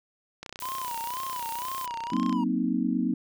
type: click train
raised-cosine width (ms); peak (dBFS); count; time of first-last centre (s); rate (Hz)
0.2; -21; 60; 0.43-2.327; 31.1
type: noise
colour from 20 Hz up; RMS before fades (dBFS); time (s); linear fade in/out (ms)
blue; -40; 0.6-1.86; 2
type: tone with vibrato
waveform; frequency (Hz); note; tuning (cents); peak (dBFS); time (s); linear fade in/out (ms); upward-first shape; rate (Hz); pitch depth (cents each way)
triangle; 987.8; B5; 0; -30; 0.62-2.44; 5; sine; 2; 130
type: chord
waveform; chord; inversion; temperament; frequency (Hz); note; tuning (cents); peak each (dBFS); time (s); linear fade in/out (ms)
sine; C half-diminished seventh; second; equal; 185 / 233.1 / 261.6 / 311.1; Gb3 / Bb3 / C4 / Eb4; 0 / 0 / 0 / 0; -31 / -28 / -28 / -31; 2.12-3.14; 5
effects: none